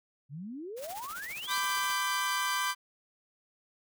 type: exponential sweep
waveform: sine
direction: up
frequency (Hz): 130.81 to 4626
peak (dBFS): -38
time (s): 0.29-1.59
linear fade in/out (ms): 50
type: noise with tremolo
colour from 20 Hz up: white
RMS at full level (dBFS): -42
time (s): 0.76-1.97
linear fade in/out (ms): 50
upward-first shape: triangle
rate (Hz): 15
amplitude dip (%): 80
type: chord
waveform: sawtooth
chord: G major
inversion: first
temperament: equal with one note detuned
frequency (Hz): 1001.6 / 1174.7 / 1568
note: B5 / D6 / G6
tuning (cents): +24 / 0 / 0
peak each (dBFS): -29 / -30 / -30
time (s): 1.47-2.75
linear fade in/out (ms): 50
effects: none